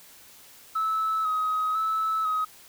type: tone with vibrato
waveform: sine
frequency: 1284 Hz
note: E6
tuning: 46 cents flat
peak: -22 dBFS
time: 0.75-2.45 s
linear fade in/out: 10 ms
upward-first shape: square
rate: 1 Hz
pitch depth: 27 cents each way
effects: tanh soft clip ceiling -20 dBFS + white hiss -51 dBFS RMS until 2.68 s